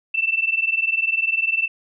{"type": "tone pair together", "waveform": "sine", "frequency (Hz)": [2655, 2675], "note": ["E7", "E7"], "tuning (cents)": [12, 25], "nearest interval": "unison", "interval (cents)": 13, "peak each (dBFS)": -21, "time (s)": [0.14, 1.68], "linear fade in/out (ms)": 10, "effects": []}